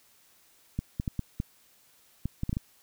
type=clicks; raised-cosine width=5 ms; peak=-17 dBFS; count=10; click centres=0.79 / 0.999 / 1.078 / 1.193 / 1.401 / 2.256 / 2.434 / 2.494 / 2.529 / 2.569 s; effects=white hiss -62 dBFS RMS until 2.82 s